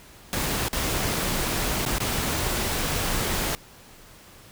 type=noise with dropouts; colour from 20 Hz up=pink; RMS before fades=-26 dBFS; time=0.33-3.55 s; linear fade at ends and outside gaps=0 ms; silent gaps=0.683-0.73 / 1.852-1.862 / 1.983-2.003 s; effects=pink hiss -49 dBFS RMS until 4.51 s